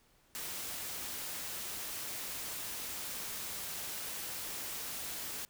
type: noise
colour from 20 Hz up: white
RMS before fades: -41 dBFS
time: 0.35-5.45 s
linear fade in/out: 0 ms
effects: pink hiss -68 dBFS RMS until 5.49 s